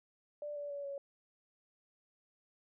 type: tone with pitch steps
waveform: sine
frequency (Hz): 589 / 578.9 / 568.9 / 559.2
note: D5 / D5 / C#5 / C#5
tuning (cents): +5 / -25 / +45 / +15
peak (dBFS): -39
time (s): 0.42-0.98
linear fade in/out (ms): 2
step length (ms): 140
effects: none